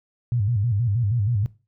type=tone with vibrato; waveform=sine; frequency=110.2 Hz; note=A2; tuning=3 cents sharp; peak=-19 dBFS; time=0.32-1.46 s; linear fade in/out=0 ms; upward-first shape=square; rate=6.3 Hz; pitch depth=160 cents each way; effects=noise-tail reverb RT60 0.3 s tail -19 dB re dry